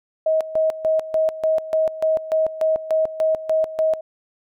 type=tone with tremolo; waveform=sine; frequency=634 Hz; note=D#5; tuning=32 cents sharp; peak=-15 dBFS; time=0.26-4.01 s; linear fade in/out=5 ms; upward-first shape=square; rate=3.4 Hz; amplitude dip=80%; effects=none